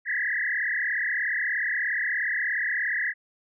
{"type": "tone with frequency modulation", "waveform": "sine", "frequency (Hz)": 1831, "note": "A#6", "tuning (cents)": -32, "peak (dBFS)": -24, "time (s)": [0.05, 3.14], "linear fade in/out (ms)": 50, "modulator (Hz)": 36.9, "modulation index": 5.1, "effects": []}